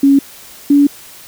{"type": "tone pair in turn", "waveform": "sine", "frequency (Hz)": [277.2, 285.3], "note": ["C#4", "C#4"], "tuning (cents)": [0, 50], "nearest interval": "unison", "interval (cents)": 50, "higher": "second", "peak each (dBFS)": -5, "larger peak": "neither", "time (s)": [[0.03, 0.19], [0.7, 0.87]], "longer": "second", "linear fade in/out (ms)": 5, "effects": ["white hiss -37 dBFS RMS until 1.27 s"]}